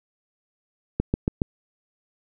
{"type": "click train", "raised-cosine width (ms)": 3, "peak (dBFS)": -8, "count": 4, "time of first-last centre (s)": [1, 1.418], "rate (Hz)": 7.17, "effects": []}